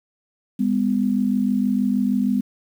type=tone pair together; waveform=sine; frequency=203.5 / 249.9 Hz; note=G#3 / B3; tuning=-35 / +21 cents; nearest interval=major third; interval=356 cents; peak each=-20 dBFS; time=0.59-2.41 s; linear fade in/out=10 ms; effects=8-bit